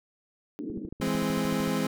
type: band-pass noise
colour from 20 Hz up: white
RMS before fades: -36 dBFS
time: 0.59-0.89 s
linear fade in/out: 0 ms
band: 190 to 380 Hz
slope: 48 dB/octave
type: click train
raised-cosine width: 3 ms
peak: -26 dBFS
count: 14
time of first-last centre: 0.7-1.677 s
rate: 13.3 Hz
type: chord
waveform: 30% pulse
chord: E augmented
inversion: none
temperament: equal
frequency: 164.81 / 207.7 / 261.6 Hz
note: E3 / G#3 / B#3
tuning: 0 / 0 / 0 cents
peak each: -29 / -27 / -27 dBFS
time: 1.01-1.87 s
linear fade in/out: 5 ms
effects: none